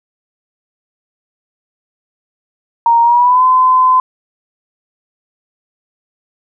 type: tone with pitch glide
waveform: sine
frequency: 932.3 to 1022.6 Hz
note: A#5 to C6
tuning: 0 to -40 cents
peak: -6 dBFS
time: 2.86-4 s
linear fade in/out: 2 ms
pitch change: +160 cents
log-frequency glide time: 3.02-3.44 s
effects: none